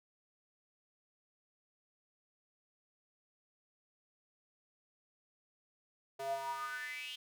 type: tone with high-pass filter sweep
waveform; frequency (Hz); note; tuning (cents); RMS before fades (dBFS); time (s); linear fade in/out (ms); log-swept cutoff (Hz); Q
square; 135.8; C#3; -35; -41; 6.19-7.16; 10; 540 to 3200; 8.8
effects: none